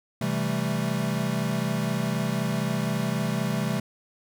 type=chord; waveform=square; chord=A minor seventh; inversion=first; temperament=equal; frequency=130.81 / 164.81 / 196 / 220 Hz; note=C3 / E3 / G3 / A3; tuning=0 / 0 / 0 / 0 cents; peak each=-31 dBFS; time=0.21-3.8 s; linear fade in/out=5 ms; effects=none